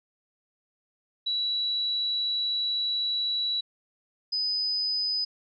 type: tone pair in turn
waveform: sine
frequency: 3924 / 5002 Hz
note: B7 / D#8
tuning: -12 / +8 cents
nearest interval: major third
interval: 420 cents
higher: second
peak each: -25 dBFS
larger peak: neither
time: 1.26-3.61 / 4.32-5.25 s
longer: first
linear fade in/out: 10 ms
effects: none